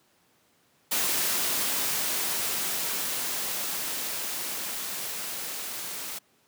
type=noise with level ramp; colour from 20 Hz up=white; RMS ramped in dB=-26 to -36 dBFS; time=0.91-6.19 s; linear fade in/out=10 ms; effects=pink hiss -65 dBFS RMS until 6.47 s + high-pass 150 Hz 12 dB/octave